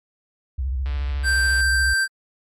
sine tone with vibrato, 65.3 Hz, C2, 3 cents flat, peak -21 dBFS, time 0.58-1.94 s, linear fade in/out 10 ms, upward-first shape square, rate 14 Hz, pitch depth 120 cents each way
click train, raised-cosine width 0.3 ms, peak -24 dBFS, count 110, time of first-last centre 0.86-1.607 s, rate 146 Hz
square tone, 1568 Hz, G6, in tune, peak -18 dBFS, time 1.23-2.08 s, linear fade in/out 50 ms
effects low-pass 12000 Hz 12 dB/octave + MP3 64 kbps

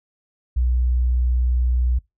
sine tone, 61.6 Hz, B1, 4 cents flat, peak -16 dBFS, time 0.56-1.99 s, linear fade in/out 10 ms, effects noise-tail reverb RT60 0.2 s tail -23 dB re dry

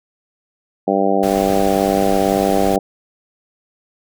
harmonic tone, 98 Hz, G2, in tune, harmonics 2 / 3 / 4 / 5 / 6 / 7 / 8, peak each -21 / -21 / -21 / -21 / -21 / -21 / -21 dBFS, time 0.87-2.79 s, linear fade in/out 10 ms
pink noise, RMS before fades -28 dBFS, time 1.23-2.76 s, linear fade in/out 0 ms
effects none

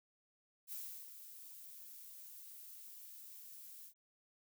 violet noise with ADSR envelope, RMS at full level -45 dBFS, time 0.67-3.94 s, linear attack 55 ms, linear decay 340 ms, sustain -9 dB, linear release 85 ms, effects none

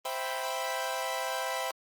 sawtooth chord, C major seventh, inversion none, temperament equal, 523.3 / 659.3 / 784 / 987.8 Hz, C5 / E5 / G5 / B5, 0 / 0 / 0 / 0 cents, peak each -33 dBFS, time 0.05-1.71 s, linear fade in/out 2 ms, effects Opus 24 kbps

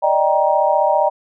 sine chord, Eb major seventh, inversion third, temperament equal with one note detuned, 587.3 / 622.3 / 784 / 941.5 Hz, D5 / Eb5 / G5 / Bb5, 0 / 0 / 0 / +17 cents, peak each -18 dBFS, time 0.02-1.1 s, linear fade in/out 20 ms, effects none

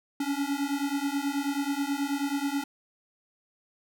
square beating tone pair, 277.2 / 286.5 Hz, C#4 / D4, 0 / -43 cents, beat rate 9.3 Hz, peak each -31 dBFS, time 0.2-2.64 s, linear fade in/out 5 ms, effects none

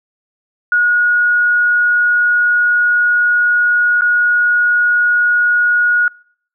sine tone with dropouts, 1448 Hz, F#6, 38 cents flat, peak -9 dBFS, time 0.72-6.08 s, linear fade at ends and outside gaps 2 ms, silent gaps 4.01-4.019 s, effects noise-tail reverb RT60 0.6 s tail -26 dB re dry

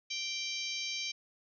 harmonic tone, 783 Hz, G5, 2 cents flat, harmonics 3 / 4 / 5 / 6 / 7 / 8, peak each -40 / -41 / -42 / -43 / -43 / -44 dBFS, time 0.1-1.12 s, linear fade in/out 10 ms, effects none

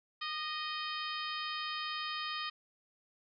harmonic tone with a mistuned harmonic, 622.3 Hz, D#5, in tune, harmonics 2 / 3 / 4 / 5 / 6 / 7 / 8, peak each -40 / -44 / -45 / -43 / -46 / -47 / -47 dBFS, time 0.21-2.5 s, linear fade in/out 10 ms, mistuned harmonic 2, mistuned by -29 cents, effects none

